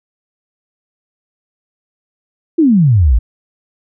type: exponential sweep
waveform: sine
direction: down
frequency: 349.2 to 51.1 Hz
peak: -6 dBFS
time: 2.58-3.19 s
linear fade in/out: 10 ms
effects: none